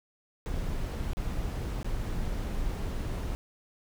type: noise with dropouts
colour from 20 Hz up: brown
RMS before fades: -32 dBFS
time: 0.46-3.35 s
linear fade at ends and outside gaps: 0 ms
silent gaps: 1.133-1.17 / 1.829-1.845 s
effects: none